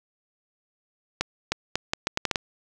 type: accelerating click train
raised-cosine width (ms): 0.2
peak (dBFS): -6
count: 9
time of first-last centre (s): 1.21-2.358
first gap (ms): 310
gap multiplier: 0.76
effects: none